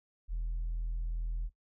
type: tone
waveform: sine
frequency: 41.2 Hz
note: E1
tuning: in tune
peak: -30 dBFS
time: 0.28-1.5 s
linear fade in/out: 50 ms
effects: noise-tail reverb RT60 0.1 s tail -17 dB re dry + tanh soft clip ceiling -30 dBFS